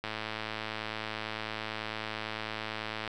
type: click train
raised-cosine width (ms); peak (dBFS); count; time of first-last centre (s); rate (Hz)
0.3; -19; 332; 0.04-3.077; 109
effects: none